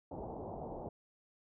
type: low-pass noise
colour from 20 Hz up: white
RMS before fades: -44 dBFS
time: 0.11-0.89 s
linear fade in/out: 5 ms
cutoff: 850 Hz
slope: 48 dB/octave
effects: none